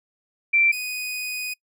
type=tone pair in turn; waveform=sine / sawtooth; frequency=2349 / 2489 Hz; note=D7 / D#7; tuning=0 / 0 cents; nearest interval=minor second; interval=100 cents; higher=second; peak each=-15 / -24 dBFS; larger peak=first; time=0.53-0.72 / 0.72-1.54 s; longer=second; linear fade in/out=10 ms; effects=noise-tail reverb RT60 0.1 s tail -25 dB re dry